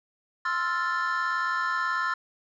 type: chord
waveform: triangle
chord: F major seventh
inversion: second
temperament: equal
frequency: 1046.5 / 1318.5 / 1396.9 / 1760 Hz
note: C6 / E6 / F6 / A6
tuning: 0 / 0 / 0 / 0 cents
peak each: -28 dBFS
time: 0.45-2.14 s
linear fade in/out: 5 ms
effects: tanh soft clip ceiling -18 dBFS + resampled to 16000 Hz